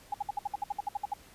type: tone bursts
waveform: sine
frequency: 820 Hz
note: G#5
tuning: 22 cents flat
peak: -28 dBFS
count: 13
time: 0.12-1.138 s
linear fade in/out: 5 ms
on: 22 ms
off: 61 ms
effects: pink hiss -56 dBFS RMS until 1.34 s + resampled to 32000 Hz